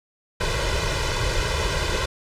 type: noise with comb filter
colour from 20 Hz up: pink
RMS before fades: -23 dBFS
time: 0.4-2.06 s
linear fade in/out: 10 ms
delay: 2 ms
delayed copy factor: +0.95
effects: low-pass 6000 Hz 12 dB/octave